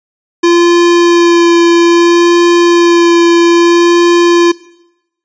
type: tone with vibrato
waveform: square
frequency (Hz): 343.1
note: F4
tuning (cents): -31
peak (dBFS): -5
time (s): 0.43-4.52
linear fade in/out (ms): 10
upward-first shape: sine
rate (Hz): 0.61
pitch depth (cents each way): 12
effects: noise-tail reverb RT60 0.9 s tail -21 dB re dry + resampled to 16000 Hz